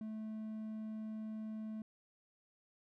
triangle tone, 217.6 Hz, A3, 19 cents flat, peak -39 dBFS, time 0.01-1.82 s, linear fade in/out 2 ms, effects none

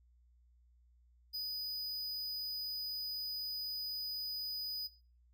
square tone, 4972 Hz, D#8, 2 cents flat, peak -38 dBFS, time 1.33-4.88 s, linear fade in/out 20 ms, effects noise-tail reverb RT60 0.4 s tail -19 dB re dry + added 60 Hz sine -64 dBFS peak until 5.33 s

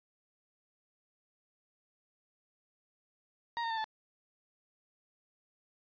35% pulse tone with pitch steps, 937 / 916.1 / 895.7 / 875.8 Hz, A#5 / A#5 / A5 / A5, +9 / -30 / +31 / -8 cents, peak -31 dBFS, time 3.57-3.842 s, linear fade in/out 0 ms, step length 68 ms, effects resampled to 11025 Hz

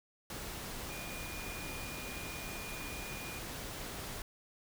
sine tone in noise, 2433 Hz, D#7, 39 cents flat, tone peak -47 dBFS, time 0.9-3.39 s, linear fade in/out 2 ms, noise pink, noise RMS -43 dBFS, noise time 0.3-4.22 s, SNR -7 dB, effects none

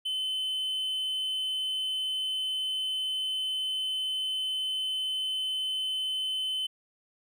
triangle tone, 3049 Hz, G7, 49 cents flat, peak -27 dBFS, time 0.05-6.67 s, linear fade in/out 10 ms, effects none

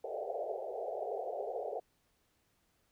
white band-pass noise, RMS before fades -39 dBFS, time 0.04-1.8 s, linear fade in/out 5 ms, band 390 to 760 Hz, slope 96 dB/octave, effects pink hiss -75 dBFS RMS until 2.91 s

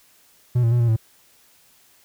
triangle tone with pitch steps, 122.8 / 115.6 / 121 / 117.7 / 111.5 Hz, B2 / A#2 / B2 / A#2 / A2, -9 / -14 / -35 / +17 / +23 cents, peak -13 dBFS, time 0.55-0.965 s, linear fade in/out 10 ms, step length 83 ms, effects white hiss -56 dBFS RMS until 2.04 s

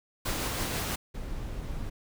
pink noise with tremolo, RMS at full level -31 dBFS, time 0.25-0.96 s, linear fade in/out 10 ms, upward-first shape triangle, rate 6.2 Hz, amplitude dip 25%
brown noise, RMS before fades -35 dBFS, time 1.14-1.9 s, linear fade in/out 10 ms
effects none

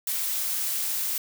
blue noise, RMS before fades -28 dBFS, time 0.07-1.18 s, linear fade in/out 2 ms, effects none

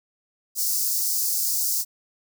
white high-pass noise, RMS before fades -24 dBFS, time 0.55-1.85 s, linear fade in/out 50 ms, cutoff 4700 Hz, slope 48 dB/octave, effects none

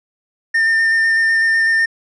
triangle tone with vibrato, 1808 Hz, A6, 47 cents sharp, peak -10 dBFS, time 0.54-1.86 s, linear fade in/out 10 ms, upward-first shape square, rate 8 Hz, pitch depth 11 cents each way, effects resampled to 22050 Hz

